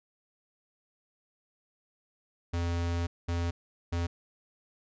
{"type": "tone bursts at uneven times", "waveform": "square", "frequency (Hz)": 85.6, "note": "F2", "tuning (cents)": -34, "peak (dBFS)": -29, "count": 3, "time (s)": [[2.53, 3.07], [3.28, 3.51], [3.92, 4.07]], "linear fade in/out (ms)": 10, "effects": ["resampled to 16000 Hz"]}